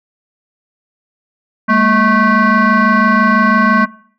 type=tone with frequency modulation; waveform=sine; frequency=664 Hz; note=E5; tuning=12 cents sharp; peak=-6 dBFS; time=1.68-3.86 s; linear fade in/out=20 ms; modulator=434 Hz; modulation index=2.4; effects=noise-tail reverb RT60 0.5 s tail -20 dB re dry + tanh soft clip ceiling -5 dBFS